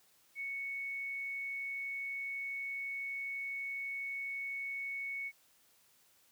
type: tone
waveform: sine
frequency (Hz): 2217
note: C#7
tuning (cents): 0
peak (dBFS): -37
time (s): 0.35-5.32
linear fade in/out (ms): 50
effects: white hiss -68 dBFS RMS until 6.31 s + high-pass 60 Hz 12 dB/octave